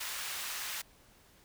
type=high-pass noise; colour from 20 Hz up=pink; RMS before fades=-39 dBFS; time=0-0.82 s; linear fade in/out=10 ms; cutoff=1400 Hz; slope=12 dB/octave; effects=pink hiss -62 dBFS RMS until 1.44 s